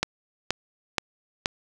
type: click train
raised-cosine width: 0.2 ms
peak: -5 dBFS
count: 4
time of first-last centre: 0.03-1.459 s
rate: 2.1 Hz
effects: none